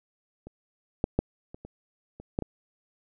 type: clicks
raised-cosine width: 2 ms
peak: -29 / -10 / -9 / -28 / -28 / -29 / -13 / -18 dBFS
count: 8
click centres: 0.47 / 1.041 / 1.19 / 1.545 / 1.65 / 2.2 / 2.389 / 2.423 s
effects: none